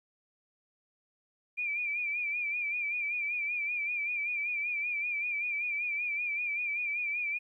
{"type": "tone with vibrato", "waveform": "sine", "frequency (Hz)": 2381, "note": "D7", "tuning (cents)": 23, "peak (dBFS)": -30, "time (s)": [1.57, 7.39], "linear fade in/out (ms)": 20, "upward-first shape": "sine", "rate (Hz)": 5.2, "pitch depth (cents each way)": 63, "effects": ["12-bit"]}